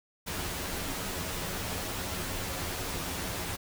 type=noise with comb filter; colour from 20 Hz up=pink; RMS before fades=-35 dBFS; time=0.26-3.57 s; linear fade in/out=20 ms; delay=11 ms; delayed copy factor=+0.55; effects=none